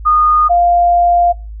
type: tone pair in turn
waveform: sine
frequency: 1228 / 698.4 Hz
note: D#6 / F5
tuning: -23 / 0 cents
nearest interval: minor seventh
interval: 977 cents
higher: first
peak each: -7 dBFS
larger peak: neither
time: 0.05-0.49 / 0.49-1.33 s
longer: second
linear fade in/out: 20 ms
effects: noise-tail reverb RT60 0.3 s tail -23 dB re dry + added 53 Hz sine -25 dBFS peak until 1.6 s